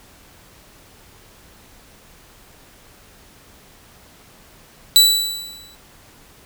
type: tone with exponential decay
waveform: sawtooth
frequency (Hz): 3951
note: B7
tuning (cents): 0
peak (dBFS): -3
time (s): 4.96-5.75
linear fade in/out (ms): 0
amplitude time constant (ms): 170
effects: pink hiss -48 dBFS RMS until 6.45 s